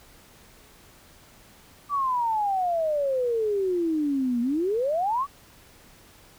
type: exponential two-way sweep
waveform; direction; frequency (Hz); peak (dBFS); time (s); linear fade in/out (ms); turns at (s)
sine; down then up; 1172 to 233.1 to 1172; -22; 1.89-5.27; 50; 4.41
effects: pink hiss -53 dBFS RMS until 6.38 s